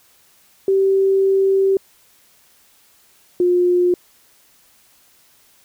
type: tone pair in turn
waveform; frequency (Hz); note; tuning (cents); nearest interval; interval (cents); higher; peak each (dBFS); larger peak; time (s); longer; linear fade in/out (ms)
sine; 387.5 / 356.2; G4 / F4; -20 / +34; minor second; 146; first; -12; neither; 0.68-1.77 / 3.4-3.94; first; 2
effects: white hiss -54 dBFS RMS until 5.64 s